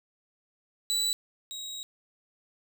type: tone pair in turn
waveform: 30% pulse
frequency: 3951 / 3814 Hz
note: B7 / A#7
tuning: 0 / +39 cents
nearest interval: minor second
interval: 61 cents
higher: first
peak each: -23 / -34 dBFS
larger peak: first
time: 0.9-1.13 / 1.51-1.83 s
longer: second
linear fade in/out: 0 ms
effects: none